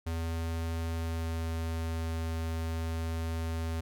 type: tone with pitch glide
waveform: square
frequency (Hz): 82.41 to 81.79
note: E2 to E2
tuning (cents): 0 to -13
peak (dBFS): -32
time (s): 0.06-3.81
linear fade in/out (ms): 10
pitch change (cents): -13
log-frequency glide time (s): 0.92-1.48
effects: none